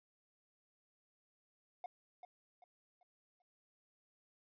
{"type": "tone with echo", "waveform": "triangle", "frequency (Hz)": 721, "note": "F#5", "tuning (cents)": -45, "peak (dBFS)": -39, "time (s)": [1.84, 1.86], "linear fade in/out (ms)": 2, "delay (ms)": 390, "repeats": 4, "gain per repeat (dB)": -9, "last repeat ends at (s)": 3.42, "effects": ["tanh soft clip ceiling -35 dBFS", "resampled to 11025 Hz"]}